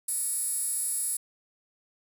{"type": "tone with high-pass filter", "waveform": "15% pulse", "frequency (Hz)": 466.2, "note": "A#4", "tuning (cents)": 0, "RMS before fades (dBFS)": -30, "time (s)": [0.08, 1.17], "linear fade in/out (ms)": 5, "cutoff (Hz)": 10000, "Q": 6.7, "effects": []}